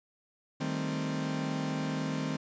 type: chord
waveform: 40% pulse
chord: A half-diminished seventh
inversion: second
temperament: equal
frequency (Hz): 155.56 / 196 / 220 / 261.6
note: Eb3 / G3 / A3 / C4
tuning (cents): 0 / 0 / 0 / 0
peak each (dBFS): -34 / -39 / -39 / -34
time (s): 0.6-2.37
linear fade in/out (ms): 10
effects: resampled to 16000 Hz